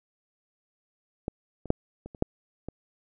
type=clicks; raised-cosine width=2 ms; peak=-16 / -27 / -6 / -27 / -30 / -9 / -22 dBFS; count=7; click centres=1.281 / 1.657 / 1.704 / 2.06 / 2.148 / 2.224 / 2.686 s; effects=none